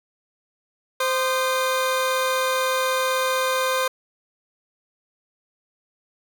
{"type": "tone pair together", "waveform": "20% pulse", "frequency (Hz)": [519, 1223], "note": ["C5", "D#6"], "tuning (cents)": [-14, -30], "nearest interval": "octave + minor third", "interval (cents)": 1484, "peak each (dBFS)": [-16, -23], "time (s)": [1, 3.88], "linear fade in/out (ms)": 5, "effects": []}